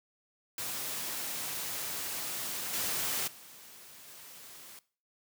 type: noise with level steps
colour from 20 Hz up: white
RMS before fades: -37 / -33 / -52 / -50 dBFS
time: 0.58-4.79 s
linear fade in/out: 2 ms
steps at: 2.73 / 3.27 / 4.07 s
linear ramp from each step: 10 ms
effects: noise-tail reverb RT60 0.4 s tail -19 dB re dry + high-pass 100 Hz 12 dB/octave